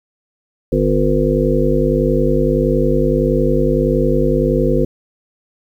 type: harmonic tone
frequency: 50.8 Hz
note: G#1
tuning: 38 cents flat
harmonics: 1 / 3 / 5 / 7 / 9 / 10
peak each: -19 / -19 / -19 / -19 / -19 / -19 dBFS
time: 0.72-4.85 s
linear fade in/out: 5 ms
effects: 8-bit